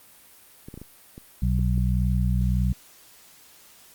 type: clicks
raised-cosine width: 3 ms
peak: -26 dBFS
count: 7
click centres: 0.685 / 0.741 / 0.776 / 0.816 / 1.179 / 1.592 / 1.778 s
type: harmonic tone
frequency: 61.74 Hz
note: B1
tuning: in tune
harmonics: 1 / 2 / 3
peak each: -22 / -25 / -27 dBFS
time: 1.42-2.73 s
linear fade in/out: 5 ms
effects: white hiss -52 dBFS RMS until 3.94 s + Opus 32 kbps